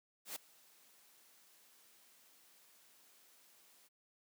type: noise with ADSR envelope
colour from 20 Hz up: white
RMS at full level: -42 dBFS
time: 0.25-3.89 s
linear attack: 110 ms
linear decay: 5 ms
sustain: -24 dB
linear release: 27 ms
effects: high-pass 200 Hz 12 dB/octave